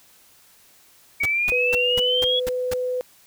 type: exponential sweep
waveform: sine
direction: up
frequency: 2236 to 3381 Hz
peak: -19 dBFS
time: 1.2-2.4 s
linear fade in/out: 10 ms
type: noise bursts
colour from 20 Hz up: pink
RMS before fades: -29 dBFS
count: 7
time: 1.23-2.739 s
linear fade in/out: 5 ms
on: 27 ms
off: 220 ms
type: tone with pitch glide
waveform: sine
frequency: 493.9 to 502.2 Hz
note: B4 to B4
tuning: 0 to +29 cents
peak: -22 dBFS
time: 1.52-3.01 s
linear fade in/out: 0 ms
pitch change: +29 cents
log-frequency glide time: 1.96-2.28 s
effects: white hiss -54 dBFS RMS until 3.26 s